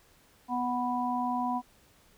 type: harmonic tone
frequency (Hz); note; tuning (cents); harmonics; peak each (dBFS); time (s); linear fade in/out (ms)
246.7; B3; -2; 1 / 3 / 4; -32 / -32 / -32; 0.48-1.62; 50
effects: pink hiss -62 dBFS RMS until 2.17 s